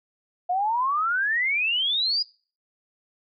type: exponential sweep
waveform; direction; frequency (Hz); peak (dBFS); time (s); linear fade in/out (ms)
sine; up; 702 to 4978; -21; 0.49-2.23; 10
effects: noise-tail reverb RT60 0.4 s tail -23 dB re dry